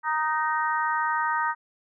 harmonic tone with a mistuned harmonic, 311.1 Hz, D#4, in tune, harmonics 3 / 4 / 5 / 6, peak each -26 / -28 / -30 / -32 dBFS, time 0.03-1.55 s, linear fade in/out 50 ms, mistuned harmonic 5, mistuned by -17 cents, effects none

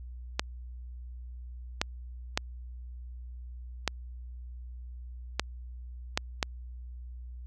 clicks, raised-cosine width 0.2 ms, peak -8 dBFS, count 7, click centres 0.395 / 1.815 / 2.375 / 3.877 / 5.396 / 6.175 / 6.428 s, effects added 61 Hz sine -40 dBFS peak until 7.46 s

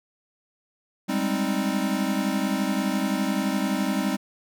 square chord, Ab major seventh, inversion third, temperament equal, 196 / 207.7 / 261.6 / 311.1 Hz, G3 / Ab3 / C4 / Eb4, 0 / 0 / 0 / 0 cents, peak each -28 / -30 / -29 / -31 dBFS, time 1.08-4.17 s, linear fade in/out 20 ms, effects none

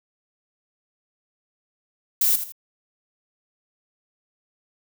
violet noise with echo, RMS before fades -19 dBFS, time 2.21-2.36 s, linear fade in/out 5 ms, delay 81 ms, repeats 2, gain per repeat -10 dB, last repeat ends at 2.522 s, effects none

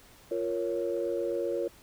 sine chord, Bb minor, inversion second, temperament equal, 349.2 / 466.2 / 554.4 Hz, F4 / Bb4 / Db5, 0 / 0 / 0 cents, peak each -32 dBFS, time 0.31-1.68 s, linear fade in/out 5 ms, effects tanh soft clip ceiling -19 dBFS + pink hiss -56 dBFS RMS until 1.82 s

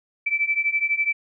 sine beating tone pair, 2314 / 2326 Hz, D7 / D7, -26 / -17 cents, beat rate 12 Hz, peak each -24 / -22 dBFS, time 0.26-1.13 s, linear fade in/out 10 ms, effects none

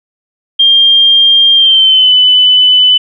sine tone with pitch glide, 3200 to 3003 Hz, G7 to F#7, +35 to +25 cents, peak -3 dBFS, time 0.59-2.98 s, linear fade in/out 10 ms, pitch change -110 cents, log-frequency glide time 1.54-2.13 s, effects none

